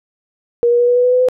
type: tone with pitch steps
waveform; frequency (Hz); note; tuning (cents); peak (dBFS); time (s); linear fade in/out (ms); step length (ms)
sine; 474.9 / 479.3 / 483.8 / 488.3 / 492.8 / 497.4 / 502 / 506.6; A#4 / A#4 / B4 / B4 / B4 / B4 / B4 / B4; +32 / +48 / -36 / -20 / -4 / +12 / +28 / +44; -9; 0.63-1.286; 0; 82
effects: none